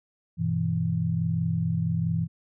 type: chord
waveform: sine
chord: E minor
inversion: first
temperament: just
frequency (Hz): 98.89 / 123.61 / 164.81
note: G2 / B2 / E3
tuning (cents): +16 / +2 / 0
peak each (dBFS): -30 / -30 / -25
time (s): 0.37-2.28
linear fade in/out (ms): 50
effects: none